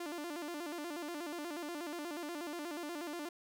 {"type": "tone with vibrato", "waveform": "sawtooth", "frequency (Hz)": 320, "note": "D#4", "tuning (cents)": 49, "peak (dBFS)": -36, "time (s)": [0, 3.29], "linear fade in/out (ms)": 5, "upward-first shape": "square", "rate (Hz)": 8.3, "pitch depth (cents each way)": 140, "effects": []}